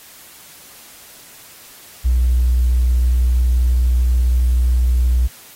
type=tone with tanh clipping; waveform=triangle; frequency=61.5 Hz; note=B1; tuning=7 cents flat; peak=-11 dBFS; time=2.04-5.28 s; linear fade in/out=20 ms; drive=2 dB; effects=white hiss -42 dBFS RMS until 5.55 s + AAC 48 kbps